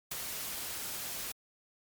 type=noise with ADSR envelope; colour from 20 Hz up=white; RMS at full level=-35 dBFS; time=0.11-1.32 s; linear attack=8 ms; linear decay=17 ms; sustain=-4 dB; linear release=5 ms; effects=MP3 96 kbps